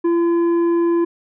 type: tone with tanh clipping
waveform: sine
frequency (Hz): 340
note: F4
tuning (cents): -46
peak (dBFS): -15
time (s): 0.04-1.05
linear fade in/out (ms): 10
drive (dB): 7
effects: none